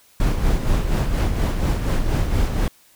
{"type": "noise with tremolo", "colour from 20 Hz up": "brown", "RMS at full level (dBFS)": -17, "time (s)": [0.2, 2.68], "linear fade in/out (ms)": 2, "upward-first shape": "sine", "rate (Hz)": 4.2, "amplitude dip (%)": 50, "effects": ["white hiss -54 dBFS RMS until 2.95 s"]}